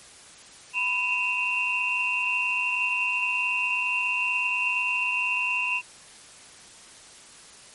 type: tone cluster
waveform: sine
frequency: 992 / 2538 / 2742 Hz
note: B5 / D#7 / F7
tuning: +7 / +34 / -32 cents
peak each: -32 / -28 / -25 dBFS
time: 0.73-5.82 s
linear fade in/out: 50 ms
effects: white hiss -48 dBFS RMS until 7.74 s + MP3 48 kbps